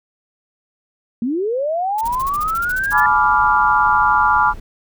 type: linear sweep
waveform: sine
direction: up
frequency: 220 to 1763 Hz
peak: -17 dBFS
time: 1.22-3.06 s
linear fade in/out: 2 ms
type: noise bursts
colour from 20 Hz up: blue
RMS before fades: -32 dBFS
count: 15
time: 1.98-3.005 s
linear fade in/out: 5 ms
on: 31 ms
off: 40 ms
type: noise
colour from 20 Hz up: brown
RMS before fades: -34 dBFS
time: 2.03-4.6 s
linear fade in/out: 5 ms
type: chord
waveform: sine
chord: G# diminished seventh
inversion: none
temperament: equal with one note detuned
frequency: 851.5 / 987.8 / 1174.7 / 1396.9 Hz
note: G#5 / B5 / D6 / F6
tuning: +43 / 0 / 0 / 0 cents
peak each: -17 dBFS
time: 2.91-4.54 s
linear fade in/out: 50 ms
effects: none